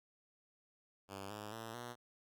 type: tone with pitch steps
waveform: 5% pulse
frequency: 98 / 105.03 / 112.57 / 120.65 Hz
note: G2 / G#2 / A2 / B2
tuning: 0 / +20 / +40 / -40 cents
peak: -34 dBFS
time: 1.08-1.96 s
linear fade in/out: 50 ms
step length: 220 ms
effects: none